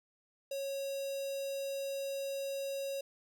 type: tone with notch filter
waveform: square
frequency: 550 Hz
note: C#5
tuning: 14 cents flat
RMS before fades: -38 dBFS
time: 0.51-3.01 s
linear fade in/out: 5 ms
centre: 1600 Hz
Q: 1.6
effects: none